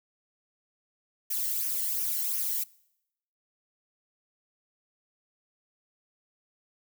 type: noise with flanger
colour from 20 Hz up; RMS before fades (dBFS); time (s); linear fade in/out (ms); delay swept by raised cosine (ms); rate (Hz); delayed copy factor
violet; -30; 1.3-2.64; 10; 0.24 to 0.84; 2.8; -0.6
effects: noise-tail reverb RT60 0.8 s tail -23 dB re dry